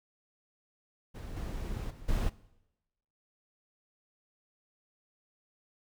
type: noise with level steps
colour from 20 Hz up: brown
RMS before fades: -41 / -37 / -48 / -30 dBFS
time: 1.14-2.3 s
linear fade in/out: 20 ms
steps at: 1.36 / 1.9 / 2.08 s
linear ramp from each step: 10 ms
effects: noise-tail reverb RT60 0.9 s tail -20 dB re dry